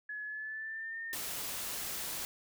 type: tone with pitch glide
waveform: sine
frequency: 1700 to 1822 Hz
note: G#6 to A#6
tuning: +40 to -40 cents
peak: -38 dBFS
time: 0.09-1.15 s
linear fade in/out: 5 ms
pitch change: +120 cents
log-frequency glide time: 0.24-1.01 s
type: noise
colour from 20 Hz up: white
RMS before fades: -39 dBFS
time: 1.13-2.25 s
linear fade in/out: 0 ms
effects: none